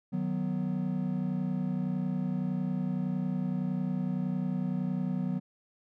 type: chord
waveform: triangle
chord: B major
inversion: first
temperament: just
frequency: 154.34 / 185.21 / 246.9 Hz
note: D#3 / F#3 / B3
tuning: -14 / +2 / 0 cents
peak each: -33 / -29 / -33 dBFS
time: 0.12-5.4 s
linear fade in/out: 20 ms
effects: none